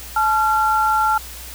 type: tone pair together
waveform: sine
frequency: 865 / 1373.1 Hz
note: A5 / F6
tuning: -30 / -30 cents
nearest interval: minor sixth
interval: 800 cents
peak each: -17 dBFS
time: 0.16-1.18 s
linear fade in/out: 5 ms
effects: added 60 Hz sine -37 dBFS peak until 1.54 s + white hiss -36 dBFS RMS until 1.54 s